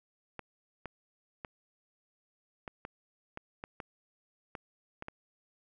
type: clicks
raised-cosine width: 0.5 ms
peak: -25 dBFS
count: 11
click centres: 0.393 / 0.857 / 1.448 / 2.678 / 2.851 / 3.374 / 3.639 / 3.802 / 4.552 / 5.024 / 5.084 s
effects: none